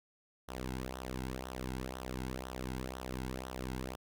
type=tone with flanger; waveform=sawtooth; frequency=64.1 Hz; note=C2; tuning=35 cents flat; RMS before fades=-41 dBFS; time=0.48-3.96 s; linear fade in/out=10 ms; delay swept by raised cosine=0.42 to 1.72 ms; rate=2 Hz; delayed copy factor=-0.75; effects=none